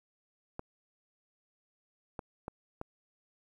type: clicks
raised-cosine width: 1 ms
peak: -24 dBFS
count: 4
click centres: 0.594 / 2.192 / 2.481 / 2.814 s
effects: 10-bit